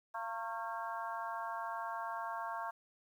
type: harmonic tone with a mistuned harmonic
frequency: 228.6 Hz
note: A#3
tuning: 34 cents flat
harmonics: 3 / 4 / 5 / 6 / 7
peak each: -44 / -42 / -43 / -48 / -48 dBFS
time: 0.14-2.71 s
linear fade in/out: 10 ms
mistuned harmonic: 5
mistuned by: -65 cents
effects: 11-bit